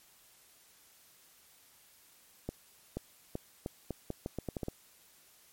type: accelerating click train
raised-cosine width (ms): 2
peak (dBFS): -22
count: 12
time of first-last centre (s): 2.49-4.684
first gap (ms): 480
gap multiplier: 0.8
effects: white hiss -62 dBFS RMS until 5.52 s + MP3 64 kbps